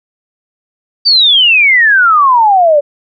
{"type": "exponential sweep", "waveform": "sine", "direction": "down", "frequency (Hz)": [4699, 563], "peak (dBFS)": -4, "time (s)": [1.05, 2.81], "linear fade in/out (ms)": 20, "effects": []}